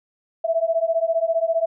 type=beating tone pair; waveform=sine; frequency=652 / 667 Hz; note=E5 / E5; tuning=-19 / +20 cents; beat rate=15 Hz; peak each=-21 dBFS; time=0.44-1.66 s; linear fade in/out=10 ms; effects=none